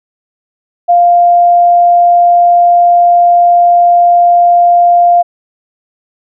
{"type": "tone", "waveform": "sine", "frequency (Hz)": 698.5, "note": "F5", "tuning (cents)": 0, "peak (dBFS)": -3, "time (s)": [0.88, 5.23], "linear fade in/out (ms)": 20, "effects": []}